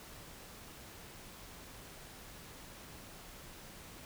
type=silence; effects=pink hiss -52 dBFS RMS until 4.05 s